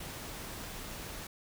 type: noise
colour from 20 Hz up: pink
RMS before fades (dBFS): -43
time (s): 0-1.27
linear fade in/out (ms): 5
effects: none